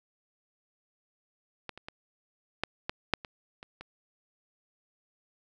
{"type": "clicks", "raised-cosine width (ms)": 0.3, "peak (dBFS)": [-21, -29, -24, -12, -15, -7, -25, -28, -27], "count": 9, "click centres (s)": [1.693, 1.776, 1.885, 2.636, 2.895, 3.137, 3.248, 3.629, 3.81], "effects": []}